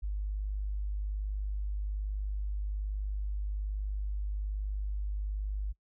sine tone, 50.6 Hz, G#1, 44 cents flat, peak -31 dBFS, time 0.02-5.73 s, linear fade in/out 20 ms, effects noise-tail reverb RT60 0.1 s tail -24 dB re dry

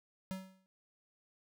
square tone with exponential decay, 189.1 Hz, F#3, 38 cents sharp, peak -36 dBFS, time 0.31-0.66 s, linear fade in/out 0 ms, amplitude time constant 74 ms, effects none

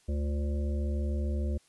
harmonic tone with a mistuned harmonic, 73.2 Hz, D2, 5 cents flat, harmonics 1 / 3 / 5 / 7 / 8, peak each -28 / -38 / -42 / -45 / -46 dBFS, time 0.08-1.58 s, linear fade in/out 10 ms, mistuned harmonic 5, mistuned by -73 cents, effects white hiss -65 dBFS RMS until 1.68 s + resampled to 24000 Hz

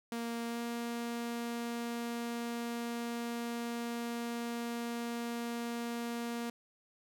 sawtooth tone with pitch glide, 233.3 to 235.5 Hz, A#3 to A#3, +2 to +18 cents, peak -32 dBFS, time 0.12-6.5 s, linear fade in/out 2 ms, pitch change +16 cents, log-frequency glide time 0.47-0.6 s, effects none

